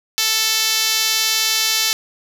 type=tone with band-pass filter; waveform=5% pulse; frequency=440.6 Hz; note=A4; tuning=2 cents sharp; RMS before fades=-18 dBFS; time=0.18-1.93 s; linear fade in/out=0 ms; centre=7300 Hz; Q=0.75; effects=none